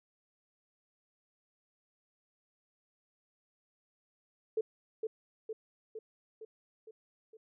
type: tone with echo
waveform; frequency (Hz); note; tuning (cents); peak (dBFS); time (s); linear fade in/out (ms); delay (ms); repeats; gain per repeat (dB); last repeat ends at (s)
sine; 440; A4; 0; -28; 4.57-4.61; 5; 460; 6; -4; 7.37
effects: none